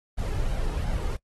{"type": "noise with flanger", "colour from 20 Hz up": "brown", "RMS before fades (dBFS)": -27, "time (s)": [0.17, 1.17], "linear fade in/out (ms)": 20, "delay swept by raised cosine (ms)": [1.3, 2.4], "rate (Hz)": 2.8, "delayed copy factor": 0.5, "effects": ["noise-tail reverb RT60 0.1 s tail -25 dB re dry", "AAC 32 kbps"]}